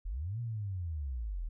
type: linear two-way sweep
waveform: sine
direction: up then down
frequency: 36.05 to 120.8 to 36.05 Hz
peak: -34 dBFS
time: 0.05-1.49 s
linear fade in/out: 10 ms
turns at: 0.4 s
effects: none